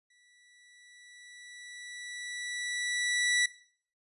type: tone with exponential growth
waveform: sawtooth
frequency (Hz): 1957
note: B6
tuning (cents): -16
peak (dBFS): -20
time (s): 0.1-3.46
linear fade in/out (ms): 5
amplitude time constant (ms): 730
effects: noise-tail reverb RT60 0.5 s tail -17 dB re dry + resampled to 24000 Hz